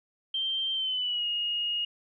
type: tone with pitch glide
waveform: sine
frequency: 3144 to 2866 Hz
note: G7 to F7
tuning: +4 to +44 cents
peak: -27 dBFS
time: 0.34-1.85 s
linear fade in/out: 5 ms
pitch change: -160 cents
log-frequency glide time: 0.73-1.26 s
effects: none